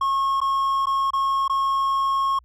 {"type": "tone with dropouts", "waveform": "triangle", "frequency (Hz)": 1088, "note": "C#6", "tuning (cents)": -33, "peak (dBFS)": -17, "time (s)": [0.01, 2.39], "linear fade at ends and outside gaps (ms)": 5, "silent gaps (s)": [[0.404, 0.414], [0.858, 0.868], [1.106, 1.133], [1.48, 1.496]], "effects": ["added 60 Hz sine -51 dBFS peak until 2.44 s"]}